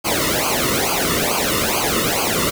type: noise with flanger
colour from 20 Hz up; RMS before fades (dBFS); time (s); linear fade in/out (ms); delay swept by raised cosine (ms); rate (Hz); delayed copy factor
pink; -19; 0.04-2.51; 20; 0.54 to 1.28; 2.3; -1
effects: none